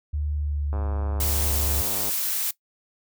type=tone with pitch glide; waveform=sine; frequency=74.1 to 72.41 Hz; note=D2 to D2; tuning=+16 to -24 cents; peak=-24 dBFS; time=0.13-1.82 s; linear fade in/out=10 ms; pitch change=-40 cents; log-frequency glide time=0.35-0.67 s
type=click train; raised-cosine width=1 ms; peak=-22 dBFS; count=140; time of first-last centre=0.73-2.093 s; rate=102 Hz
type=noise; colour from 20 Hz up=blue; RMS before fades=-26 dBFS; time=1.2-2.51 s; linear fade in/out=5 ms
effects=noise-tail reverb RT60 0.1 s tail -19 dB re dry